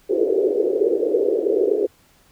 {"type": "band-pass noise", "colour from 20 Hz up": "pink", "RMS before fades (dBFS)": -19, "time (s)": [0.09, 1.87], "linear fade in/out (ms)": 20, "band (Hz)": [370, 480], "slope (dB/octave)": 48, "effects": ["pink hiss -56 dBFS RMS until 2.31 s"]}